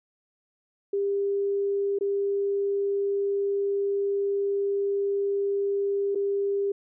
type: tone with dropouts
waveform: sine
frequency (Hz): 399.4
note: G4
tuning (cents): +32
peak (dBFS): -23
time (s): 0.93-6.72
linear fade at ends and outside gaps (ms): 5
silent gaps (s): 1.988-2.009 / 6.149-6.155
effects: none